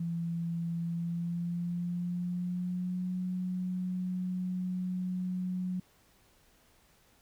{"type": "tone with pitch glide", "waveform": "sine", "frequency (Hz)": [168.5, 182.69], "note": ["E3", "F#3"], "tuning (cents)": [38, -22], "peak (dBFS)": -31, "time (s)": [0, 5.8], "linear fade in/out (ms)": 5, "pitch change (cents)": 140, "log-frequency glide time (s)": [0.81, 3.15], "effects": ["pink hiss -65 dBFS RMS until 7.21 s"]}